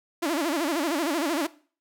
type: tone with vibrato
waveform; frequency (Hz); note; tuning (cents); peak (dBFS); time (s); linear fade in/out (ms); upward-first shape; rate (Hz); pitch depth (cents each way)
sawtooth; 311.1; D#4; 0; -20; 0.22-1.47; 10; sine; 13; 200
effects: noise-tail reverb RT60 0.4 s tail -18 dB re dry